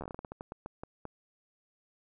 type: slowing click train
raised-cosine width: 1 ms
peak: -26 dBFS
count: 15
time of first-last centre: 0.01-1.053 s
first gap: 12 ms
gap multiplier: 1.25
effects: none